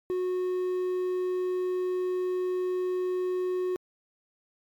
triangle tone with quantisation, 365.8 Hz, F#4, 20 cents flat, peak -24 dBFS, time 0.1-3.76 s, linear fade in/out 0 ms, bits 9, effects MP3 96 kbps

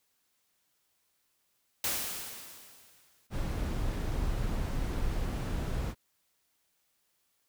white noise with exponential decay, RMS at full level -30 dBFS, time 1.84-3.27 s, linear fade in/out 2 ms, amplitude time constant 310 ms
brown noise, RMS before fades -32 dBFS, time 3.3-5.95 s, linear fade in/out 50 ms
effects white hiss -75 dBFS RMS until 7.48 s

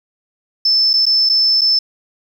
sine tone with dropouts, 5274 Hz, E8, in tune, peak -10 dBFS, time 0.65-1.79 s, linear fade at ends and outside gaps 5 ms, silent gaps 0.933-0.937 / 1.056-1.064 / 1.291-1.296 / 1.611-1.615 s, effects 7-bit

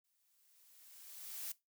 blue noise with exponential growth, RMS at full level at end -42 dBFS, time 0.04-1.52 s, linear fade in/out 5 ms, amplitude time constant 320 ms, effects noise-tail reverb RT60 0.2 s tail -19 dB re dry

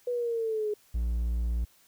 sine linear sweep, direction down, 493.9 to 415.3 Hz, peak -27 dBFS, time 0.07-0.74 s, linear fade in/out 5 ms
triangle tone, 58.27 Hz, A#1, in tune, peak -24 dBFS, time 0.94-1.65 s, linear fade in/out 10 ms
effects white hiss -62 dBFS RMS until 1.87 s

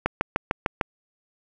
click train, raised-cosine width 0.5 ms, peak -6 dBFS, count 6, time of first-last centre 0.06-0.812 s, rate 6.65 Hz, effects none

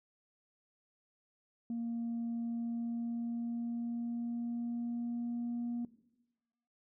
sine tone with pitch glide, 233.1 to 238.3 Hz, A#3 to A#3, 0 to +38 cents, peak -33 dBFS, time 1.7-5.85 s, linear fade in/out 2 ms, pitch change +38 cents, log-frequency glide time 2.34-5.68 s, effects noise-tail reverb RT60 1.0 s tail -17 dB re dry + tanh soft clip ceiling -32 dBFS

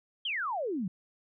sine exponential sweep, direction down, 3322 to 169.2 Hz, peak -30 dBFS, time 0.25-0.88 s, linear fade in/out 5 ms, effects none

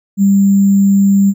sine tone with sample-and-hold, 197.7 Hz, G3, 15 cents sharp, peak -6 dBFS, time 0.17-1.34 s, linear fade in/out 50 ms, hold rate 7350 Hz, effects none

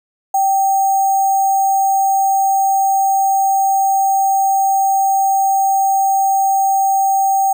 sine tone with sample-and-hold, 778 Hz, G5, 13 cents flat, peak -11 dBFS, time 0.34-7.53 s, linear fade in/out 5 ms, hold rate 7350 Hz, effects none

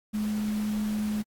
sine tone in noise, 211.9 Hz, G#3, 35 cents sharp, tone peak -26 dBFS, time 0.13-1.23 s, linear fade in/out 20 ms, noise pink, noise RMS -43 dBFS, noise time 0.13-1.23 s, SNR +14 dB, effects AAC 64 kbps

